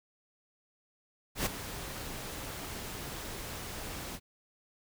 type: noise with ADSR envelope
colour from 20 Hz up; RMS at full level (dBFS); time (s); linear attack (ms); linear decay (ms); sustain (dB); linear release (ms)
pink; -29; 1.35-4.2; 110; 14; -12; 56
effects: none